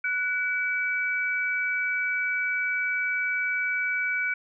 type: tone pair together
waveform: sine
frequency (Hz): 1480 / 2290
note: F#6 / D7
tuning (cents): 0 / -44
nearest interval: minor sixth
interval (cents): 756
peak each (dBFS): -27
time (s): 0.04-4.34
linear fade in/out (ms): 5
effects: none